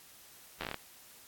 slowing click train, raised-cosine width 0.3 ms, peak -20 dBFS, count 8, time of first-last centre 0.61-0.744 s, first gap 11 ms, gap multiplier 1.18, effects white hiss -56 dBFS RMS until 1.27 s + AAC 64 kbps

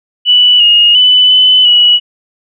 sine tone with pitch steps, 2962 / 2860 / 2995 / 3015 / 2931 Hz, F#7 / F7 / F#7 / F#7 / F#7, +1 / +41 / +20 / +32 / -17 cents, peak -3 dBFS, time 0.25-2 s, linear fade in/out 50 ms, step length 350 ms, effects none

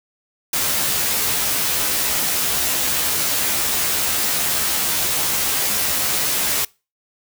white noise with comb filter, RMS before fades -20 dBFS, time 0.53-6.65 s, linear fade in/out 5 ms, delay 14 ms, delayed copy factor +0.85, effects noise-tail reverb RT60 0.3 s tail -24 dB re dry

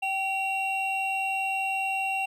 triangle tone pair together, 771.8 / 2745 Hz, G5 / F7, -27 / -31 cents, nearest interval octave + minor seventh, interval 2196 cents, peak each -27 dBFS, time 0.02-2.26 s, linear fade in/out 10 ms, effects none

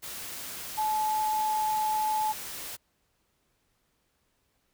sine tone in noise, 861 Hz, A5, 38 cents flat, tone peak -25 dBFS, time 0.77-2.33 s, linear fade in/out 20 ms, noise white, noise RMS -39 dBFS, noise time 0.02-2.77 s, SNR +11 dB, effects pink hiss -73 dBFS RMS until 4.73 s

